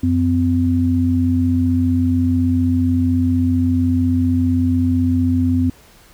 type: tone pair together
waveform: sine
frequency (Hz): 90.59 / 256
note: F#2 / C4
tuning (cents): -36 / -38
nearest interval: octave + tritone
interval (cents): 1798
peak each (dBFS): -17 / -15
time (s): 0.03-5.7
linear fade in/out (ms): 5
effects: pink hiss -48 dBFS RMS until 6.13 s